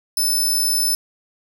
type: tone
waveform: 15% pulse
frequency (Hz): 5274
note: E8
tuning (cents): 0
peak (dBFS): -11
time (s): 0.17-0.95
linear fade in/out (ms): 2
effects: none